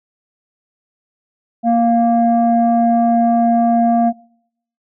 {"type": "tone pair together", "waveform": "sine", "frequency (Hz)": [233.9, 698.5], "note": ["A#3", "F5"], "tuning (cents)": [6, 0], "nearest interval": "octave + perfect fifth", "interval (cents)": 1894, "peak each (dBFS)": -12, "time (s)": [1.63, 4.13], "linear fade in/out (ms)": 50, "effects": ["noise-tail reverb RT60 0.7 s tail -24 dB re dry", "tanh soft clip ceiling -5 dBFS"]}